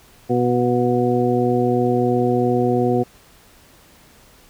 harmonic tone with a mistuned harmonic, 122.9 Hz, B2, 8 cents flat, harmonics 1 / 2 / 3 / 4 / 6, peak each -23 / -20 / -20 / -22 / -24 dBFS, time 0.29-3.04 s, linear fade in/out 20 ms, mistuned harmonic 6, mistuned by -19 cents, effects pink hiss -50 dBFS RMS until 4.49 s

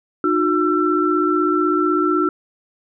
sine tone cluster, 306.1 / 362.1 / 1342 Hz, D#4 / F#4 / E6, -28 / -37 / +31 cents, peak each -19 dBFS, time 0.24-2.29 s, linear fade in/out 2 ms, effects none

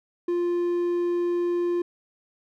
triangle tone, 349.2 Hz, F4, in tune, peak -20 dBFS, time 0.28-1.82 s, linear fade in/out 5 ms, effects none

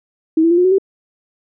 sine tone with pitch steps, 320 / 332.4 / 345.4 / 358.8 / 372.7 / 387.2 Hz, D#4 / E4 / F4 / F4 / F#4 / G4, +49 / +15 / -19 / +47 / +13 / -21 cents, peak -9 dBFS, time 0.37-0.784 s, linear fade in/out 5 ms, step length 69 ms, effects none

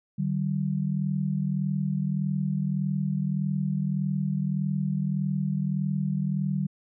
sine tone pair together, 149.6 / 191.28 Hz, D3 / G3, +32 / -42 cents, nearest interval major third, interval 426 cents, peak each -27 dBFS, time 0.18-6.67 s, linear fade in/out 10 ms, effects none

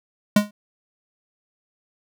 square tone with exponential decay, 207.7 Hz, G#3, in tune, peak -10 dBFS, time 0.36-0.51 s, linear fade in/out 5 ms, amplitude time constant 31 ms, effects none

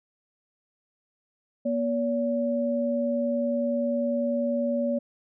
sine tone pair together, 239.7 / 570 Hz, A#3 / C#5, +48 / +48 cents, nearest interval octave + minor third, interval 1500 cents, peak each -26 dBFS, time 1.65-4.99 s, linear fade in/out 10 ms, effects none

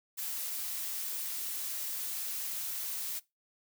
blue noise, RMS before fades -37 dBFS, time 0.17-3.2 s, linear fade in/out 20 ms, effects noise-tail reverb RT60 0.2 s tail -20 dB re dry

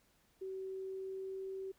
sine tone with pitch glide, 380.8 to 383.7 Hz, F#4 to G4, +50 to -37 cents, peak -40 dBFS, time 0.41-1.72 s, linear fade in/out 10 ms, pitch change +13 cents, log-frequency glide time 0.59-1.55 s, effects pink hiss -72 dBFS RMS until 1.78 s

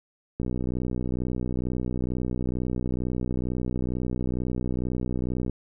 click train, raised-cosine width 3 ms, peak -16 dBFS, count 318, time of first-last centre 0.4-5.496 s, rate 62.2 Hz, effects none

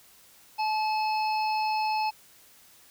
harmonic tone, 863 Hz, A5, 34 cents flat, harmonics 1 / 3 / 5 / 6, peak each -25 / -35 / -39 / -41 dBFS, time 0.58-2.11 s, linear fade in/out 20 ms, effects white hiss -56 dBFS RMS until 2.9 s

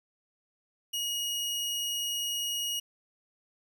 sawtooth tone, 2885 Hz, F#7, 44 cents flat, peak -27 dBFS, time 0.93-2.8 s, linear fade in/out 10 ms, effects none

